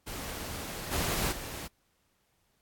pink noise with level steps, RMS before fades -39 / -31 / -40 dBFS, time 0.06-1.68 s, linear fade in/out 20 ms, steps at 0.91 / 1.31 s, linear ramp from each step 20 ms, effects pink hiss -73 dBFS RMS until 2.61 s + AAC 64 kbps

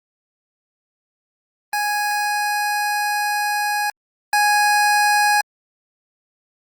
25% pulse tone pair in turn, 830 / 830 Hz, G#5 / G#5, -1 / -1 cents, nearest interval unison, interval 0 cents, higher neither, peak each -15 / -10 dBFS, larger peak second, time 1.73-3.9 / 4.33-5.41 s, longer first, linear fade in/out 2 ms, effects Opus 32 kbps

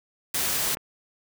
white noise, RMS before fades -26 dBFS, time 0.34-0.75 s, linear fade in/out 5 ms
clicks, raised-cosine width 0.5 ms, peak -27 / -21 dBFS, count 2, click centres 0.75 / 0.771 s
effects none

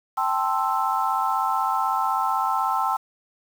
sine chord, A minor seventh, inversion third, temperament equal, 784 / 880 / 1046.5 / 1318.5 Hz, G5 / A5 / C6 / E6, 0 / 0 / 0 / 0 cents, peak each -26 dBFS, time 0.17-2.97 s, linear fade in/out 10 ms, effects 7-bit

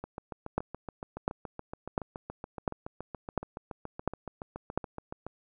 two click trains, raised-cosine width 1 ms, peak -13 / -24 dBFS, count 7 / 38, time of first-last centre 0.58-4.776 / 0.04-5.266 s, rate 1.43 / 7.08 Hz, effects none

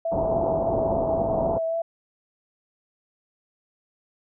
sine tone with vibrato, 659.3 Hz, E5, in tune, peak -23 dBFS, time 0.05-1.82 s, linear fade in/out 5 ms, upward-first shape triangle, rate 3.6 Hz, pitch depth 23 cents each way
white low-pass noise, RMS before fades -27 dBFS, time 0.11-1.59 s, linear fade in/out 20 ms, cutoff 880 Hz, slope 48 dB/octave
effects none

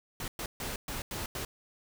pink noise bursts at uneven times, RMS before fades -37 dBFS, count 6, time 0.2-0.28 / 0.39-0.46 / 0.6-0.76 / 0.88-1.02 / 1.11-1.26 / 1.35-1.45 s, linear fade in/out 2 ms, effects none

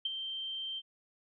sine tone with ADSR envelope, 3136 Hz, G7, in tune, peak -28 dBFS, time 0.05-0.82 s, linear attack 6 ms, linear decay 22 ms, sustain -8 dB, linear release 43 ms, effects none

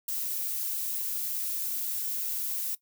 violet noise, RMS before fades -32 dBFS, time 0.08-2.75 s, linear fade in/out 5 ms, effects noise-tail reverb RT60 0.1 s tail -18 dB re dry

